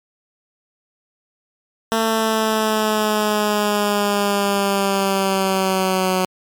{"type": "exponential sweep", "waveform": "10% pulse", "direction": "down", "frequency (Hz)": [224.9, 185], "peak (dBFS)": -8, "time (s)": [1.92, 6.25], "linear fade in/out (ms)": 0, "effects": ["MP3 96 kbps"]}